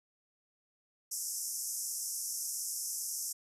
pink band-pass noise, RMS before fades -38 dBFS, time 1.11-3.33 s, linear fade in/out 10 ms, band 5300 to 13000 Hz, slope 96 dB/octave, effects none

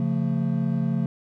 triangle chord, Db augmented, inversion none, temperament equal with one note detuned, 138.59 / 174.61 / 224.4 Hz, Db3 / F3 / A3, 0 / 0 / +34 cents, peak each -24 dBFS, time 0-1.06 s, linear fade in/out 2 ms, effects none

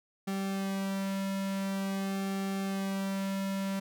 sawtooth tone with flanger, 194.6 Hz, G3, 12 cents flat, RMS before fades -33 dBFS, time 0.27-3.8 s, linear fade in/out 10 ms, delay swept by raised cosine 2 to 2.54 ms, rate 0.47 Hz, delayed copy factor -0.95, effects none

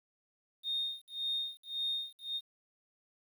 sine tone with tremolo, 3683 Hz, A#7, 22 cents flat, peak -30 dBFS, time 0.63-2.41 s, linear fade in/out 50 ms, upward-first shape sine, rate 1.8 Hz, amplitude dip 100%, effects tanh soft clip ceiling -26 dBFS + 10-bit

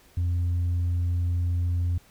sine tone, 87.31 Hz, F2, in tune, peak -20 dBFS, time 0.17-1.98 s, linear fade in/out 5 ms, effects tanh soft clip ceiling -21 dBFS + pink hiss -57 dBFS RMS until 2.1 s

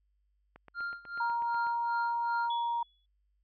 click train, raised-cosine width 0.5 ms, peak -35 dBFS, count 10, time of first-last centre 0.56-1.668 s, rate 8.12 Hz
triangle tone with tremolo, 1396.9 Hz, F6, in tune, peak -31 dBFS, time 0.74-2.5 s, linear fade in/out 50 ms, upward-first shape sine, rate 2.6 Hz, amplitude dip 90%
sine tone, 940 Hz, A#5, 14 cents sharp, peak -29 dBFS, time 1.2-2.83 s, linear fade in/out 5 ms
sine tone with exponential decay, 3400 Hz, G#7, 40 cents sharp, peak -37 dBFS, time 2.5-3.06 s, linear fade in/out 5 ms, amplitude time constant 120 ms
effects added 50 Hz sine -70 dBFS peak until 3.43 s + resampled to 11025 Hz

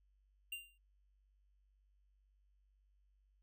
square tone with exponential decay, 2785 Hz, F7, 5 cents flat, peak -40 dBFS, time 0.52-0.78 s, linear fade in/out 5 ms, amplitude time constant 55 ms, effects added 49 Hz sine -70 dBFS peak until 3.42 s

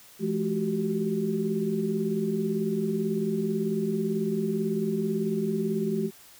sine tone cluster, 168.6 / 213.1 / 366.4 / 384.5 Hz, E3 / G#3 / F#4 / G4, +39 / +45 / -17 / -33 cents, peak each -32 / -28 / -36 / -29 dBFS, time 0.19-6.11 s, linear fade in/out 50 ms, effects white hiss -52 dBFS RMS until 6.39 s

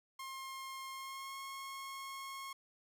sawtooth tone with pitch glide, 1067 to 1085.7 Hz, C6 to C#6, +34 to -36 cents, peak -40 dBFS, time 0.19-2.53 s, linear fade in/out 5 ms, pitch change +30 cents, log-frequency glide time 0.92-1.36 s, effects none

